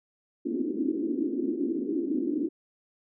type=band-pass noise; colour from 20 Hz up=pink; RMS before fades=-29 dBFS; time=0.45-2.49 s; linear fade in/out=10 ms; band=260 to 350 Hz; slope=48 dB/octave; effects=none